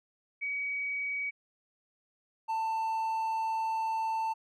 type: tone pair in turn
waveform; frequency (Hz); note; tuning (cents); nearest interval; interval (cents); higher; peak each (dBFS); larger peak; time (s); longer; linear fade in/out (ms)
sine / triangle; 2265 / 890.9; C#7 / A5; +37 / +21; octave + major third; 1616; first; -31 / -27; second; 0.41-1.31 / 2.48-4.34; second; 20
effects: none